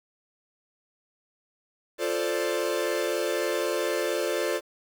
45% pulse chord, D minor seventh, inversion first, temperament equal, 349.2 / 440 / 523.3 / 587.3 Hz, F4 / A4 / C5 / D5, 0 / 0 / 0 / 0 cents, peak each -31 dBFS, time 1.98-4.61 s, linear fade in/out 50 ms, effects 9-bit

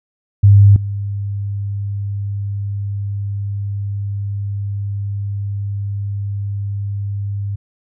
sine tone with level steps, 100.6 Hz, G2, 45 cents sharp, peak -4 / -19 dBFS, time 0.43-7.56 s, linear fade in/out 10 ms, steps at 0.76 s, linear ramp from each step 2 ms, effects none

